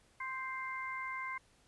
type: harmonic tone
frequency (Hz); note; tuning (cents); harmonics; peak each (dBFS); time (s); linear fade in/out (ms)
523.3; C5; 0; 2 / 3 / 4; -41 / -47 / -41; 0.2-1.38; 5
effects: pink hiss -68 dBFS RMS until 1.67 s + resampled to 24000 Hz